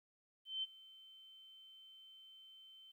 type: tone with ADSR envelope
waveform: sine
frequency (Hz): 3088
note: G7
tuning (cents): -27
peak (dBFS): -36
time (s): 0.45-2.92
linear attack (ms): 180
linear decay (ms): 27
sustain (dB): -21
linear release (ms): 11
effects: 13-bit